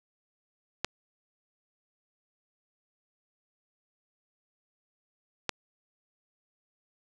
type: clicks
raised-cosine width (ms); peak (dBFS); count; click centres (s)
0.2; -10; 2; 0.846 / 5.493
effects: none